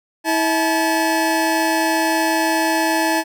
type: tone pair together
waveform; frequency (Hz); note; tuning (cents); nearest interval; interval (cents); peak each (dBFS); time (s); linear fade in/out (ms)
25% pulse; 323.4 / 861.9; E4 / A5; -33 / -36; octave + perfect fourth; 1697; -15; 0.24-3.24; 50
effects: none